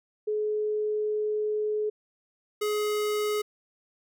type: tone pair in turn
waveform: sine / square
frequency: 424.9 / 420.7 Hz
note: G#4 / G#4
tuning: +40 / +22 cents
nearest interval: unison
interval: 18 cents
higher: first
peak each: -25 / -26 dBFS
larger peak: first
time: 0.27-1.9 / 2.61-3.42 s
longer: first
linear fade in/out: 10 ms
effects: none